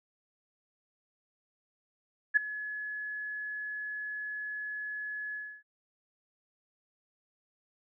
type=tone with ADSR envelope; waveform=sine; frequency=1700 Hz; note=G#6; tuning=40 cents sharp; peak=-17 dBFS; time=2.34-5.63 s; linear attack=27 ms; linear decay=9 ms; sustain=-18 dB; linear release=290 ms; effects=none